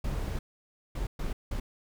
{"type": "noise bursts at uneven times", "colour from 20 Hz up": "brown", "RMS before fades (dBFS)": -32, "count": 4, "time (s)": [[0.04, 0.39], [0.95, 1.07], [1.19, 1.33], [1.51, 1.6]], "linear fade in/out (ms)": 5, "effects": []}